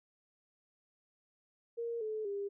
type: tone with pitch steps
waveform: sine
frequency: 466.7 / 432.9 / 401.6 Hz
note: A#4 / A4 / G4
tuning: +2 / -28 / +42 cents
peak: -35 dBFS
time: 1.77-2.49 s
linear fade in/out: 20 ms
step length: 240 ms
effects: none